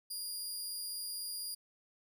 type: tone with amplitude modulation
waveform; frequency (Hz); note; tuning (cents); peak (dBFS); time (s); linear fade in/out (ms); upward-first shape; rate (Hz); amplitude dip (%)
20% pulse; 4828; D8; +47; -31; 0.1-1.55; 10; sine; 194; 40
effects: none